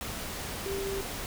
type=tone in noise; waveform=sine; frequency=392 Hz; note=G4; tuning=in tune; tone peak=-32 dBFS; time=0.66-1.01 s; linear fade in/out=0 ms; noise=pink; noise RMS=-37 dBFS; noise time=0.01-1.26 s; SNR=+2 dB; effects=none